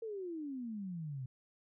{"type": "exponential sweep", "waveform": "sine", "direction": "down", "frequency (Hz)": [461.9, 124.6], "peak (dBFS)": -39, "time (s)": [0.02, 1.26], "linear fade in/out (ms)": 5, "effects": []}